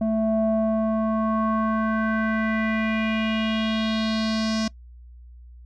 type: tone with low-pass filter sweep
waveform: square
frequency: 220 Hz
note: A3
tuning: in tune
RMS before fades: -23 dBFS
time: 0.01-4.68 s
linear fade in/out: 5 ms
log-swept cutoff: 540 to 5500 Hz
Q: 3.5
effects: noise-tail reverb RT60 0.1 s tail -22 dB re dry + added 60 Hz sine -42 dBFS peak until 5.65 s